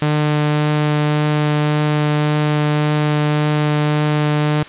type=tone with vibrato; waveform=sawtooth; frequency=150 Hz; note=D3; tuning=37 cents sharp; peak=-10 dBFS; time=0.02-4.63 s; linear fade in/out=2 ms; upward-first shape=triangle; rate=1.8 Hz; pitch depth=8 cents each way; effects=white hiss -36 dBFS RMS until 4.68 s + resampled to 8000 Hz